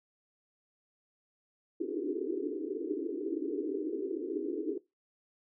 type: band-pass noise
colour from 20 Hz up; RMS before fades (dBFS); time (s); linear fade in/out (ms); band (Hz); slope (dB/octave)
pink; -35; 1.8-4.78; 5; 280 to 440; 96
effects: noise-tail reverb RT60 0.2 s tail -19 dB re dry